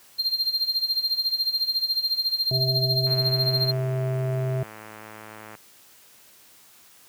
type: tone with tremolo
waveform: triangle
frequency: 4186 Hz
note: C8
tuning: in tune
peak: -18 dBFS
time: 0.18-3.72 s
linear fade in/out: 20 ms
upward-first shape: sine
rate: 14 Hz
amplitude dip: 80%
type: harmonic tone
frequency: 130.3 Hz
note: C3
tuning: 7 cents flat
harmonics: 1 / 3 / 5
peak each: -23 / -33 / -32 dBFS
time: 2.51-4.63 s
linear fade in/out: 2 ms
type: click train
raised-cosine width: 0.5 ms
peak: -26 dBFS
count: 269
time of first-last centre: 3.07-5.551 s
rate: 108 Hz
effects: white hiss -53 dBFS RMS until 7.08 s + high-pass 80 Hz 12 dB/octave